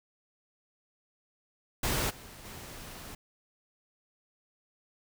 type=noise with level steps; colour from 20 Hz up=pink; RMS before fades=-30 / -49 / -45 dBFS; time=1.83-3.15 s; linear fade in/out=5 ms; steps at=2.09 / 2.44 s; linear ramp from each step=20 ms; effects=none